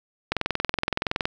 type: click train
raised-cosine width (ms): 0.3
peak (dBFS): -7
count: 21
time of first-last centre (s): 0.32-1.255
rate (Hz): 21.4
effects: none